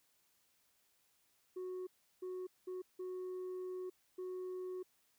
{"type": "tone bursts at uneven times", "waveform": "sine", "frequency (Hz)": 368, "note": "F#4", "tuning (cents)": -9, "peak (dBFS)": -38, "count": 5, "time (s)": [[1.56, 1.87], [2.22, 2.47], [2.67, 2.82], [2.99, 3.9], [4.18, 4.83]], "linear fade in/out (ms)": 10, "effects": ["tanh soft clip ceiling -40 dBFS", "white hiss -75 dBFS RMS until 5.18 s"]}